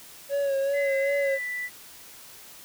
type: tone with vibrato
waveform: triangle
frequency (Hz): 554.4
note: C#5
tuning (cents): 0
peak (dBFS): -21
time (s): 0.29-1.39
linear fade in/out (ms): 50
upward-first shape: sine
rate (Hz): 2.6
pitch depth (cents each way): 37
type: tone with pitch glide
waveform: sine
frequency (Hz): 2036 to 1978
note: C7 to B6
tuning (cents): -48 to +2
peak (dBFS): -29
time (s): 0.73-1.7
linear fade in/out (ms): 50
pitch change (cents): -50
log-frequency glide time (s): 1.18-1.42
effects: white hiss -47 dBFS RMS until 2.64 s